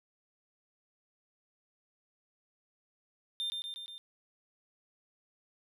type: tone with echo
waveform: triangle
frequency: 3600 Hz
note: A7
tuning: 39 cents sharp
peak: -31 dBFS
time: 3.4-3.5 s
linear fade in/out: 0 ms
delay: 120 ms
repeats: 4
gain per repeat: -3 dB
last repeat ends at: 3.98 s
effects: none